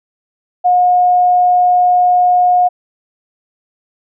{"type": "tone", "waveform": "sine", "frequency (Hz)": 720, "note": "F#5", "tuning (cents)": -47, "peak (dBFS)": -7, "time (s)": [0.64, 2.69], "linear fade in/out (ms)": 20, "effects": []}